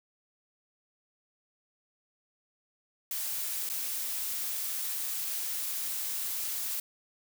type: noise with dropouts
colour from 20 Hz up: blue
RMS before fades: -34 dBFS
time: 3.11-6.8 s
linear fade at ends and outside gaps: 2 ms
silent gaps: 3.691-3.698 s
effects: none